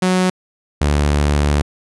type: tone pair in turn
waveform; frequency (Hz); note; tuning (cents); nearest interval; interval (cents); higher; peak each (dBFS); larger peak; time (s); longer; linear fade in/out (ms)
sawtooth; 184.2 / 73.1; F#3 / D2; -7 / -7; octave + major third; 1600; first; -9; neither; 0.02-0.3 / 0.81-1.62; second; 5
effects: resampled to 24000 Hz